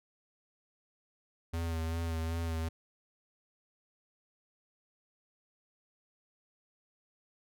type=tone with vibrato; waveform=square; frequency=82.3 Hz; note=E2; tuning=2 cents flat; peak=-33 dBFS; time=1.53-2.69 s; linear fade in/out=10 ms; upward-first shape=sine; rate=2.6 Hz; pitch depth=30 cents each way; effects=none